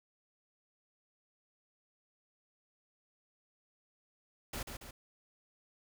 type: noise with echo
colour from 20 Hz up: pink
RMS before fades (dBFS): -40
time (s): 4.53-4.63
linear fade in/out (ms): 5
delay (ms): 140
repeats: 2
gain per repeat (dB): -5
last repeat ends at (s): 4.91
effects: none